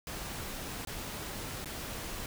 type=noise with dropouts; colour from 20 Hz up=pink; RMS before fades=-40 dBFS; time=0.07-2.26 s; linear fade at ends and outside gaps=1 ms; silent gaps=0.85-0.872 / 1.646-1.657 s; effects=none